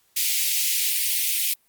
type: high-pass noise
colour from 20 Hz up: white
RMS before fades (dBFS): -23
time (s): 0.16-1.54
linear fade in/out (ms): 10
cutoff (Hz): 2100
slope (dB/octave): 48
effects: white hiss -64 dBFS RMS until 1.68 s + Opus 48 kbps